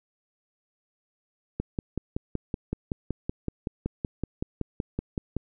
click train, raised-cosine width 3 ms, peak -15 dBFS, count 21, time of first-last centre 1.6-5.366 s, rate 5.31 Hz, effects none

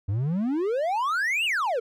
triangle exponential two-way sweep, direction up then down, 92.5 to 2960 to 435.8 Hz, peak -21 dBFS, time 0.08-1.8 s, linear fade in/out 10 ms, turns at 1.45 s, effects none

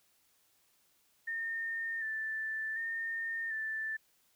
sine tone with vibrato, 1793 Hz, A6, 32 cents sharp, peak -34 dBFS, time 1.27-3.97 s, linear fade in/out 10 ms, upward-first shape square, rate 0.67 Hz, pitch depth 29 cents each way, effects white hiss -71 dBFS RMS until 4.35 s

